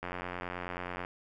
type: click train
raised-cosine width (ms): 0.5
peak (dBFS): -22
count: 92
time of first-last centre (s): 0.03-1.049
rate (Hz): 89.3
effects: none